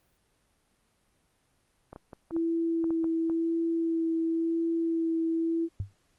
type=clicks; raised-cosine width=1 ms; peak=-28 dBFS; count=9; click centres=1.93 / 1.961 / 2.132 / 2.309 / 2.365 / 2.842 / 2.906 / 3.043 / 3.298 s
type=tone with vibrato; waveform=sine; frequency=329.6 Hz; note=E4; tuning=in tune; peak=-25 dBFS; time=2.31-5.69 s; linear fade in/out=50 ms; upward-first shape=sine; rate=0.95 Hz; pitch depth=13 cents each way
type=tone with exponential decay; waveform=sine; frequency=98 Hz; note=G2; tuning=in tune; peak=-25 dBFS; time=5.8-5.93 s; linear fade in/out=0 ms; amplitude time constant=27 ms
effects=pink hiss -70 dBFS RMS until 6.18 s + Opus 32 kbps